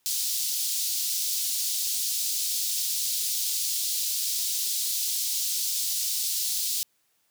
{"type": "high-pass noise", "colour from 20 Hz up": "pink", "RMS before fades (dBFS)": -28, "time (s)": [0.06, 6.83], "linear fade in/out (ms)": 0, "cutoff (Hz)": 4100, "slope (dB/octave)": 24, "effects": ["white hiss -70 dBFS RMS until 7.3 s", "high-pass 80 Hz 12 dB/octave"]}